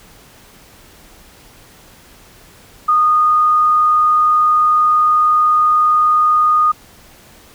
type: tone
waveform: sine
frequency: 1231 Hz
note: D#6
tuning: 19 cents flat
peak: -9 dBFS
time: 2.88-6.72 s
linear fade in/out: 10 ms
effects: pink hiss -44 dBFS RMS until 7.54 s